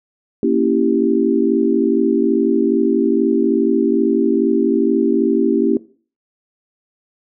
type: chord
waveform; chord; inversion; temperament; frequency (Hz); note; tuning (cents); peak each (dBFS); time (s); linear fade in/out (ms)
sine; A# diminished seventh; none; equal; 233.1 / 277.2 / 329.6 / 392; A#3 / C#4 / E4 / G4; 0 / 0 / 0 / 0; -18; 0.43-5.77; 2
effects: noise-tail reverb RT60 0.4 s tail -18 dB re dry